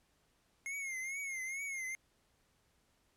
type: tone with vibrato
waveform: square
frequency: 2148 Hz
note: C7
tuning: 45 cents sharp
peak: -39 dBFS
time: 0.66-1.95 s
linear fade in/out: 0 ms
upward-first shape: triangle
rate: 2.3 Hz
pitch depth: 100 cents each way
effects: pink hiss -74 dBFS RMS until 3.16 s + low-pass 12000 Hz 12 dB/octave